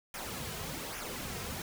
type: noise with flanger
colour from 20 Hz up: pink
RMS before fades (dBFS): -40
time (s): 0.14-1.62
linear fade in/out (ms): 2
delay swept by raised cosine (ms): 0.23 to 3.53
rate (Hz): 1.2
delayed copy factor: -0.6
effects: none